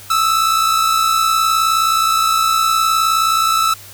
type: tone pair together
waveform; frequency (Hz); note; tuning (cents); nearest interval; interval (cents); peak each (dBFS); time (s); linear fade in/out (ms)
45% pulse; 1261.7 / 1321; D#6 / E6; +24 / +3; minor second; 79; -20 / -13; 0.1-3.74; 5
effects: added 99 Hz sine -43 dBFS peak until 3.93 s + white hiss -38 dBFS RMS until 3.93 s